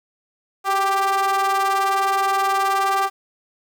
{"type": "ring-modulated tone", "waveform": "square", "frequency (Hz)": 197.7, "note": "G3", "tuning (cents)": 15, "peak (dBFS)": -15, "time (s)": [0.64, 3.1], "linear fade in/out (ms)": 50, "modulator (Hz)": 979, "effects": ["high-pass 80 Hz 12 dB/octave", "8-bit"]}